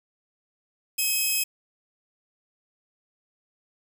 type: tone pair together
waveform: 5% pulse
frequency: 2556 / 3222 Hz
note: D#7 / G7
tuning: +46 / +47 cents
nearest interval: major third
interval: 401 cents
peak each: -14 / -24 dBFS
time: 0.98-1.44 s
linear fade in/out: 10 ms
effects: none